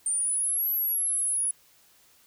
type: exponential two-way sweep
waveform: sine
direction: up then down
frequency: 8870 to 11810 to 10230 Hz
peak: -24 dBFS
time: 0.06-1.51 s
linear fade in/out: 2 ms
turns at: 0.69 s
effects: white hiss -60 dBFS RMS until 2.26 s